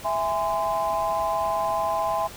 sine chord, E augmented, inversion none, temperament just, 659.3 / 824.1 / 1030.1 Hz, E5 / G#5 / B#5, 0 / -14 / -27 cents, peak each -26 dBFS, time 0.04-2.28 s, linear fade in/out 20 ms, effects tanh soft clip ceiling -14 dBFS + pink hiss -41 dBFS RMS until 2.36 s

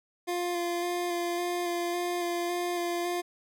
25% pulse tone with vibrato, 349.2 Hz, F4, in tune, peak -25 dBFS, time 0.27-3.22 s, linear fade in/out 20 ms, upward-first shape square, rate 1.8 Hz, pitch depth 13 cents each way, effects none

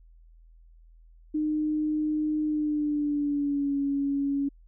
sine tone with pitch glide, 305.4 to 280.1 Hz, D#4 to C#4, -32 to +18 cents, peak -24 dBFS, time 1.34-4.49 s, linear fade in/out 10 ms, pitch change -150 cents, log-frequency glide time 2.43-3.77 s, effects added 41 Hz sine -51 dBFS peak until 4.67 s

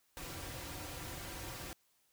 pink noise with comb filter, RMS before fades -45 dBFS, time 0.17-1.73 s, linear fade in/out 0 ms, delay 4.7 ms, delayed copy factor -0.6, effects white hiss -74 dBFS RMS until 2.12 s

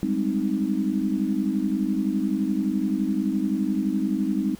sine chord, Ab major seventh, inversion third, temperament equal, 196 / 207.7 / 261.6 / 311.1 Hz, G3 / Ab3 / C4 / Eb4, 0 / 0 / 0 / 0 cents, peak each -27 dBFS, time 0.03-4.55 s, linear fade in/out 0 ms, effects pink hiss -49 dBFS RMS until 4.59 s

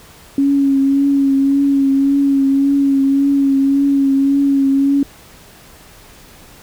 sine tone with vibrato, 276.1 Hz, C#4, 7 cents flat, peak -10 dBFS, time 0.38-5.03 s, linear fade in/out 2 ms, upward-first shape triangle, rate 1.8 Hz, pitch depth 31 cents each way, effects pink hiss -42 dBFS RMS until 6.62 s

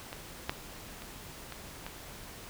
clicks, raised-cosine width 0.3 ms, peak -24 / -14 / -28 / -25 / -24 dBFS, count 5, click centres 0.129 / 0.495 / 1.021 / 1.523 / 1.865 s, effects pink hiss -47 dBFS RMS until 2.49 s

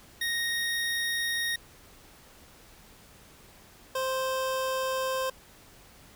25% pulse tone pair in turn, 1864.7 / 523.3 Hz, A#6 / C5, 0 / 0 cents, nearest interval octave + minor seventh, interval 2200 cents, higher first, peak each -24 / -24 dBFS, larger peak neither, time 0.21-1.56 / 3.95-5.3 s, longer neither, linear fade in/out 5 ms, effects pink hiss -54 dBFS RMS until 6.15 s

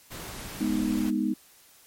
pink noise, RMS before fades -39 dBFS, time 0.1-1.11 s, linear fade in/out 20 ms
sine chord, G# minor, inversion none, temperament equal, 207.7 / 246.9 / 311.1 Hz, G#3 / B3 / D#4, 0 / 0 / 0 cents, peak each -28 dBFS, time 0.6-1.34 s, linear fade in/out 10 ms
effects white hiss -56 dBFS RMS until 1.86 s + MP3 64 kbps

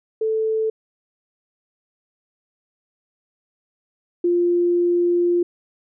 sine tone pair in turn, 440 / 349.2 Hz, A4 / F4, 0 / 0 cents, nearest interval major third, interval 400 cents, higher first, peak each -18 / -15 dBFS, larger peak second, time 0.21-0.7 / 4.24-5.43 s, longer second, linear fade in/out 5 ms, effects none

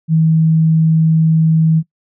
sine tone, 160.4 Hz, E3, 47 cents flat, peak -8 dBFS, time 0.08-1.83 s, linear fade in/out 50 ms, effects noise-tail reverb RT60 0.1 s tail -21 dB re dry

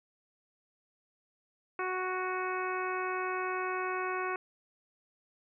harmonic tone with a mistuned harmonic, 370 Hz, F#4, in tune, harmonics 1 / 2 / 3 / 4 / 5 / 6 / 7, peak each -36 / -40 / -36 / -39 / -44 / -44 / -44 dBFS, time 1.79-4.36 s, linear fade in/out 2 ms, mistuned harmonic 7, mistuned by -22 cents, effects none

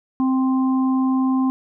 harmonic tone, 261.6 Hz, C4, in tune, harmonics 1 / 3 / 4, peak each -16 / -31 / -29 dBFS, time 0.2-1.5 s, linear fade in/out 0 ms, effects none

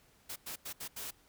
white noise bursts at uneven times, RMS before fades -42 dBFS, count 5, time 0.29-0.36 / 0.46-0.56 / 0.65-0.73 / 0.8-0.88 / 0.96-1.11 s, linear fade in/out 10 ms, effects pink hiss -66 dBFS RMS until 1.28 s

